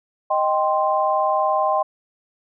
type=chord; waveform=sine; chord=C minor; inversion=first; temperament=equal; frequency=622.3 / 784 / 1046.5 Hz; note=Eb5 / G5 / C6; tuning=0 / 0 / 0 cents; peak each=-21 dBFS; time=0.3-1.83 s; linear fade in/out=10 ms; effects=none